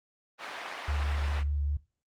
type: band-pass noise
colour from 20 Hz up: pink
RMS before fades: -39 dBFS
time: 0.38-1.44 s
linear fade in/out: 50 ms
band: 800 to 2800 Hz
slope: 12 dB/octave
type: tone with vibrato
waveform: sine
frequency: 72.3 Hz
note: D2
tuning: 27 cents flat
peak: -27 dBFS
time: 0.88-1.77 s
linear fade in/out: 5 ms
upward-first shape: square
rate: 5 Hz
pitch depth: 13 cents each way
effects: noise-tail reverb RT60 0.3 s tail -19 dB re dry + Opus 24 kbps